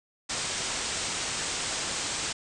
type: low-pass noise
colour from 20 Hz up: white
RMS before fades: -32 dBFS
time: 0.29-2.33 s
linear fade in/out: 10 ms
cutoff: 8700 Hz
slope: 96 dB/octave
effects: none